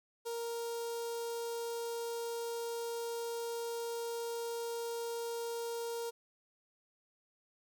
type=tone with notch filter; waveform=sawtooth; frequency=466.2 Hz; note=A#4; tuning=in tune; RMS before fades=-39 dBFS; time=0.25-6.11 s; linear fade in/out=20 ms; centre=2000 Hz; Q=0.65; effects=none